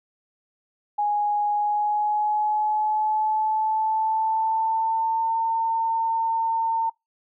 sine tone with pitch glide, 830 to 905.1 Hz, G#5 to A5, -1 to +49 cents, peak -20 dBFS, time 0.98-6.9 s, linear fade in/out 10 ms, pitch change +150 cents, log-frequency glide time 1.52-5.38 s, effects noise-tail reverb RT60 0.2 s tail -25 dB re dry

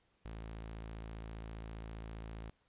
sawtooth tone, 55 Hz, A1, in tune, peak -40 dBFS, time 0.25-2.5 s, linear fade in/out 5 ms, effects pink hiss -75 dBFS RMS until 2.68 s + resampled to 8000 Hz

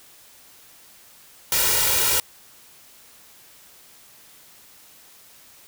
white noise with comb filter, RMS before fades -20 dBFS, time 1.52-2.2 s, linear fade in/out 2 ms, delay 2.1 ms, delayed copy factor +0.8, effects white hiss -50 dBFS RMS until 5.67 s

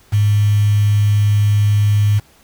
sine tone with quantisation, 103.83 Hz, G#2, in tune, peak -10 dBFS, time 0.12-2.2 s, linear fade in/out 20 ms, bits 5, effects pink hiss -50 dBFS RMS until 2.43 s

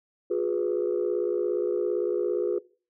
sine chord, F diminished, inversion none, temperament equal with one note detuned, 357.8 / 415.3 / 493.9 Hz, F4 / Ab4 / Cb5, +42 / 0 / 0 cents, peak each -26 / -27 / -29 dBFS, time 0.3-2.59 s, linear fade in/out 10 ms, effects noise-tail reverb RT60 0.4 s tail -22 dB re dry + tanh soft clip ceiling -17 dBFS

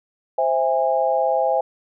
sine chord, C augmented, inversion none, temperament equal with one note detuned, 523.3 / 659.3 / 817.8 Hz, C5 / E5 / G#5, 0 / 0 / -27 cents, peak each -21 dBFS, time 0.38-1.61 s, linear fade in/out 5 ms, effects none

